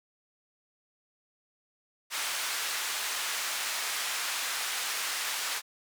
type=band-pass noise; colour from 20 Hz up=pink; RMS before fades=-33 dBFS; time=2.1-5.62 s; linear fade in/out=50 ms; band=1300 to 12000 Hz; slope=12 dB/octave; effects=none